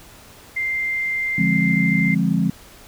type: tone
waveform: sine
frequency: 2093 Hz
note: C7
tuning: in tune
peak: -20 dBFS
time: 0.56-2.15 s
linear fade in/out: 10 ms
type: chord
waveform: sine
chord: D half-diminished seventh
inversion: none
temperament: equal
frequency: 146.83 / 174.61 / 207.7 / 261.6 Hz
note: D3 / F3 / Ab3 / C4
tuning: 0 / 0 / 0 / 0 cents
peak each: -25 / -19 / -21 / -24 dBFS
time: 1.38-2.5 s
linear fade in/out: 5 ms
effects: pink hiss -45 dBFS RMS until 2.87 s